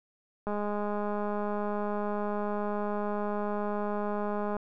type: click train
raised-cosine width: 1 ms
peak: -20 dBFS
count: 849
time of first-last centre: 0.47-4.567 s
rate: 207 Hz
effects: none